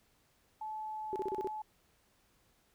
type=tone with pitch glide; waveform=sine; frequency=865 to 859.5 Hz; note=A5 to A5; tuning=-30 to -41 cents; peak=-38 dBFS; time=0.61-1.62 s; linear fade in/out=5 ms; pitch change=-11 cents; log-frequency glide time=0.74-1.49 s
type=tone bursts; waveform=sine; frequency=386.7 Hz; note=G4; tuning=24 cents flat; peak=-33 dBFS; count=6; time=1.13-1.473 s; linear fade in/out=0 ms; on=28 ms; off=35 ms
effects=pink hiss -71 dBFS RMS until 2.74 s